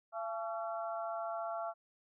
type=harmonic tone with a mistuned harmonic; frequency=226.2 Hz; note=A3; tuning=48 cents sharp; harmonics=3 / 4 / 5 / 6; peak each=-38 / -45 / -46 / -44 dBFS; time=0.12-1.74 s; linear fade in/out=50 ms; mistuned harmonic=4; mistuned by=-84 cents; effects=none